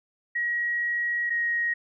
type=tone pair in turn; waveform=sine; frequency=1903 / 1883.3 Hz; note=A#6 / A#6; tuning=+35 / +17 cents; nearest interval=unison; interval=18 cents; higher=first; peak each=-24 / -23 dBFS; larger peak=second; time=0.35-1.3 / 1.3-1.74 s; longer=first; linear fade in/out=10 ms; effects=none